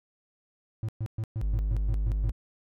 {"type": "tone bursts", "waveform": "triangle", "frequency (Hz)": 110, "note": "A2", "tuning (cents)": 0, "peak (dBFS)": -26, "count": 9, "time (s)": [0.83, 2.294], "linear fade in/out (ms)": 0, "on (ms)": 56, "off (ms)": 120}
{"type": "tone", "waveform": "triangle", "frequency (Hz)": 51, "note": "G#1", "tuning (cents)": -31, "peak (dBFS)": -23, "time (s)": [1.41, 2.32], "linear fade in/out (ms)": 20}
{"effects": []}